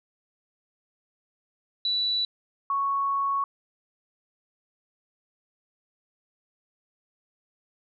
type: tone pair in turn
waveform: sine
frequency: 3951 / 1108.7 Hz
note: B7 / C#6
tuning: 0 / 0 cents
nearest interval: octave + minor seventh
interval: 2200 cents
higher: first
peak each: -23 dBFS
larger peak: neither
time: 1.85-2.25 / 2.7-3.44 s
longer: second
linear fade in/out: 2 ms
effects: none